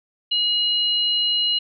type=tone pair together; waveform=sine; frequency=2889 / 4086 Hz; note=F#7 / C8; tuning=-42 / -42 cents; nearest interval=tritone; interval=600 cents; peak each=-19 / -23 dBFS; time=0.31-1.59 s; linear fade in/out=10 ms; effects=none